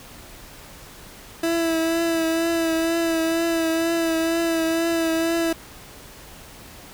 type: tone with vibrato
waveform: 30% pulse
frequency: 329.6 Hz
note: E4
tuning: in tune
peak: -17 dBFS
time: 1.43-5.53 s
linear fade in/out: 5 ms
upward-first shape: triangle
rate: 2.1 Hz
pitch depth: 32 cents each way
effects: pink hiss -43 dBFS RMS until 6.93 s